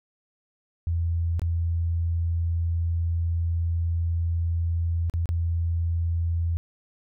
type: tone with dropouts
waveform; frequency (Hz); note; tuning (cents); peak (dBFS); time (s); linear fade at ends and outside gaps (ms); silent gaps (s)
sine; 84.1; E2; +35; -22; 0.87-6.57; 0; 1.395-1.418 / 5.098-5.138 / 5.257-5.29
effects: none